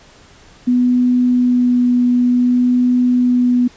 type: tone with vibrato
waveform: sine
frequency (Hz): 246.9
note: B3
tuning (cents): 0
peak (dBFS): -10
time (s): 0.67-3.68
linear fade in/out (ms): 10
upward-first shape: sine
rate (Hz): 0.55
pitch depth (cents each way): 9
effects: pink hiss -45 dBFS RMS until 3.76 s + resampled to 16000 Hz